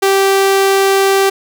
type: tone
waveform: sawtooth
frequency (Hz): 390.1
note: G4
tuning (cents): -8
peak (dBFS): -5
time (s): 0.02-1.3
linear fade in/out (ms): 10
effects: none